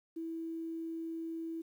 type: tone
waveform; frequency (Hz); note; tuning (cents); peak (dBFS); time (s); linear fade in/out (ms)
sine; 328; E4; -9; -37; 0.16-1.62; 10
effects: 11-bit